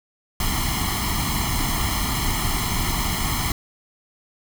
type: noise with comb filter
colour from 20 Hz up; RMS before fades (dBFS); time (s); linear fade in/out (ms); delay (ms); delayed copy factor
pink; -23; 0.4-3.52; 2; 0.96; +1
effects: none